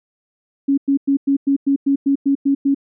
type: tone bursts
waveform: sine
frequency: 277.2 Hz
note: C#4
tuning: in tune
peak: -12 dBFS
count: 11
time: 0.68-2.747 s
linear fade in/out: 10 ms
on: 97 ms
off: 100 ms
effects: none